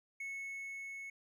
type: tone with level ramp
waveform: triangle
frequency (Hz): 2200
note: C#7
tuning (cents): -14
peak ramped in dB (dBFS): -38 to -42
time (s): 0.2-1.1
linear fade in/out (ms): 5
effects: none